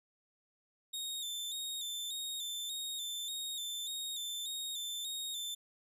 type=tone with vibrato; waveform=sawtooth; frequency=3640 Hz; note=A#7; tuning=42 cents flat; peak=-35 dBFS; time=0.93-5.55 s; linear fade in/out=10 ms; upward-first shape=square; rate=1.7 Hz; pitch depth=47 cents each way; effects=none